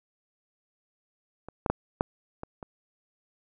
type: clicks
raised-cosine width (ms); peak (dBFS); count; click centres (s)
1; -26 / -13 / -9 / -9 / -22 / -25; 6; 1.486 / 1.662 / 1.7 / 2.009 / 2.434 / 2.628
effects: none